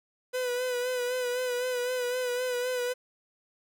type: tone with vibrato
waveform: 45% pulse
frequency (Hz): 498.1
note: B4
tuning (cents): +15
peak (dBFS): -28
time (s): 0.33-2.94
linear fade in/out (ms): 20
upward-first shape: sine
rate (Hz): 3.9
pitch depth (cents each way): 37
effects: 10-bit